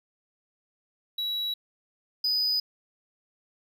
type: tone pair in turn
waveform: triangle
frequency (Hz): 3900 / 4979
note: B7 / D#8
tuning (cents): -23 / 0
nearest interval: major third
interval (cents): 423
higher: second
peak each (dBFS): -26 / -22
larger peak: second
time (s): 1.18-1.54 / 2.24-2.6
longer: neither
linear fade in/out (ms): 5
effects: none